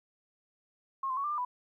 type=tone with pitch steps; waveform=sine; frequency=1078 / 1035 / 1114 / 1186 / 1199 / 991 Hz; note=C#6 / C6 / C#6 / D6 / D6 / B5; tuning=-49 / -19 / +8 / +17 / +36 / +6 cents; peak=-30 dBFS; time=1.03-1.45 s; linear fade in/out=5 ms; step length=70 ms; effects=12-bit